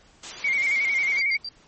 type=high-pass noise; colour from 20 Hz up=white; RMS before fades=-36 dBFS; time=0.23-1.2 s; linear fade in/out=5 ms; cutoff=150 Hz; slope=12 dB/octave
type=tone with vibrato; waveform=sine; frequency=2187 Hz; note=C#7; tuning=24 cents flat; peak=-20 dBFS; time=0.44-1.37 s; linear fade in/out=5 ms; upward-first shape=square; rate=11 Hz; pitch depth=52 cents each way
type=tone bursts; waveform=sine; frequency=4699 Hz; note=D8; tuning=in tune; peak=-30 dBFS; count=3; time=1.18-1.489 s; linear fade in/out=2 ms; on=45 ms; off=87 ms
effects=pink hiss -56 dBFS RMS until 1.67 s + MP3 32 kbps